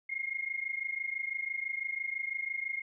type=tone pair together; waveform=sine; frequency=2128 / 2154 Hz; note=C7 / C7; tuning=+29 / +50 cents; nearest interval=unison; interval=21 cents; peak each=-36 / -36 dBFS; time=0.09-2.82 s; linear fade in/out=10 ms; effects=none